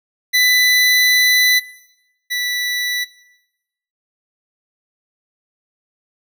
25% pulse tone pair in turn, 1993 / 1967.8 Hz, B6 / B6, +15 / -7 cents, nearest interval unison, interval 22 cents, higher first, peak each -8 / -15 dBFS, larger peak first, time 0.33-1.6 / 2.3-3.05 s, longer first, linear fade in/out 20 ms, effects noise-tail reverb RT60 0.9 s tail -18 dB re dry

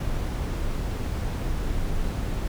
brown noise, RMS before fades -27 dBFS, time 0-2.48 s, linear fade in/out 5 ms, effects none

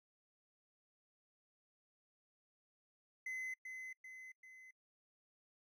triangle tone with echo, 2041 Hz, C7, 44 cents flat, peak -39 dBFS, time 3.26-3.54 s, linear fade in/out 5 ms, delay 390 ms, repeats 3, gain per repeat -5 dB, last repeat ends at 4.71 s, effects noise-tail reverb RT60 0.1 s tail -26 dB re dry

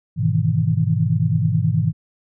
sine chord, E major seventh, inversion first, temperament equal with one note detuned, 103.83 / 124.69 / 155.56 / 164.81 Hz, G#2 / B2 / D#3 / E3, 0 / +17 / 0 / 0 cents, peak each -21 dBFS, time 0.16-1.93 s, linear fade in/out 50 ms, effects none

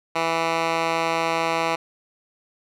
10% pulse tone with band-pass filter, 164.81 Hz, E3, in tune, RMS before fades -23 dBFS, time 0.15-1.76 s, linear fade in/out 10 ms, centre 1600 Hz, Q 0.72, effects none

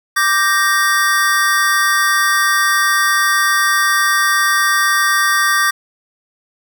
square chord, G minor, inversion second, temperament equal, 1174.7 / 1568 / 1864.7 Hz, D6 / G6 / Bb6, 0 / 0 / 0 cents, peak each -17 dBFS, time 0.16-5.71 s, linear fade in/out 10 ms, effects none

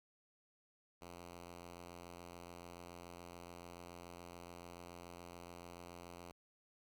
5% pulse tone, 87 Hz, F2, 6 cents flat, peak -40 dBFS, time 1.01-6.32 s, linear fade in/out 10 ms, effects none

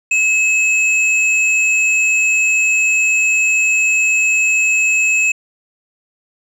sine tone pair together, 2584 / 7309 Hz, E7 / A#8, -35 / -35 cents, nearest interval octave + tritone, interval 1800 cents, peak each -11 / -20 dBFS, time 0.11-5.32 s, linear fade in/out 5 ms, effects tanh soft clip ceiling -4 dBFS

